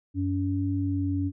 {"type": "tone pair together", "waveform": "sine", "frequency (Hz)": [94.6, 282.7], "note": ["F#2", "C#4"], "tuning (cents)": [39, 34], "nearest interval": "octave + perfect fifth", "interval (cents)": 1895, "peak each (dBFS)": -27, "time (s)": [0.14, 1.32], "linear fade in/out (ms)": 50, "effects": []}